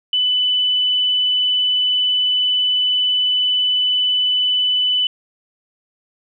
sine tone, 2994 Hz, F#7, 20 cents sharp, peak -14 dBFS, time 0.13-5.07 s, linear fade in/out 2 ms, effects none

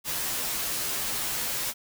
white noise with comb filter, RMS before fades -30 dBFS, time 0.04-1.74 s, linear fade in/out 50 ms, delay 11 ms, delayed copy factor -1, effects none

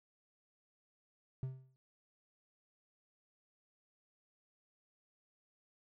triangle tone with exponential decay, 130.81 Hz, C3, in tune, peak -32 dBFS, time 1.43-1.76 s, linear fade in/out 0 ms, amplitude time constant 70 ms, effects none

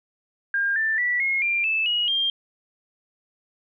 sine tone with pitch steps, 1608 / 1773.9 / 1956.9 / 2159 / 2382 / 2627 / 2898 / 3197 Hz, G6 / A6 / B6 / C#7 / D7 / E7 / F#7 / G7, +44 / +14 / -16 / -46 / +24 / -7 / -37 / +33 cents, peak -20 dBFS, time 0.54-2.3 s, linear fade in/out 2 ms, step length 220 ms, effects none

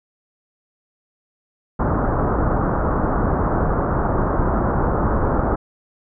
pink low-pass noise, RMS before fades -19 dBFS, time 1.79-5.56 s, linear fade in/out 10 ms, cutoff 1400 Hz, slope 48 dB/octave, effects none

